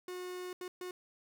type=tone bursts at uneven times; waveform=45% pulse; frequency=362.8 Hz; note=F#4; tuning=34 cents flat; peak=-40 dBFS; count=3; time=0.08-0.53 / 0.61-0.68 / 0.81-0.91 s; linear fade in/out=2 ms; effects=none